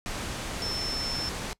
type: tone in noise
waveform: sine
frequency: 5330 Hz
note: E8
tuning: 18 cents sharp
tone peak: -30 dBFS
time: 0.62-1.29 s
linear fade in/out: 0 ms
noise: pink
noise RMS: -34 dBFS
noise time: 0.06-1.53 s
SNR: +1 dB
effects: noise-tail reverb RT60 0.1 s tail -23 dB re dry + low-pass 9000 Hz 12 dB/octave